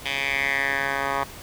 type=tone with band-pass filter sweep; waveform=10% pulse; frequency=138.1 Hz; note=C#3; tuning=6 cents flat; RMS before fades=-25 dBFS; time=0.05-1.24 s; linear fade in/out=10 ms; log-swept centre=2800 to 1200 Hz; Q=4.1; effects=pink hiss -41 dBFS RMS until 1.42 s